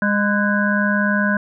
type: harmonic tone with a mistuned harmonic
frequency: 204.3 Hz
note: G#3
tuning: 28 cents flat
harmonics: 1 / 3 / 5 / 7 / 8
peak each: -18 / -25 / -27 / -21 / -23 dBFS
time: 0.02-1.37 s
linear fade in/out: 2 ms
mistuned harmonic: 7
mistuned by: +73 cents
effects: none